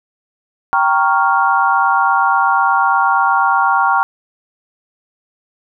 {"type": "chord", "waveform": "sine", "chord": "G half-diminished seventh", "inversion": "none", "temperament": "equal", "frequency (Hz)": [784, 932.3, 1108.7, 1396.9], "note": ["G5", "Bb5", "Db6", "F6"], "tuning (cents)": [0, 0, 0, 0], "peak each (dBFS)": -16, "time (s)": [0.73, 4.03], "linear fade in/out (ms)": 0, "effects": []}